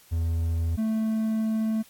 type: tone pair in turn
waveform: triangle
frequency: 82.8 / 220.2 Hz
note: E2 / A3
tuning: +8 / +2 cents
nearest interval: octave + perfect fourth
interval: 1694 cents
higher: second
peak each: -21 dBFS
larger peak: neither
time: 0.11-0.77 / 0.77-1.83 s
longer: second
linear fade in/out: 20 ms
effects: white hiss -55 dBFS RMS until 1.89 s + AAC 64 kbps